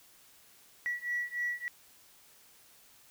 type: beating tone pair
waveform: sine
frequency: 1937 / 1940.4 Hz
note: B6 / B6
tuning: -34 / -31 cents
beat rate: 3.4 Hz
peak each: -35 / -34 dBFS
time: 0.86-1.68 s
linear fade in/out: 0 ms
effects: tanh soft clip ceiling -25 dBFS + white hiss -60 dBFS RMS until 3.1 s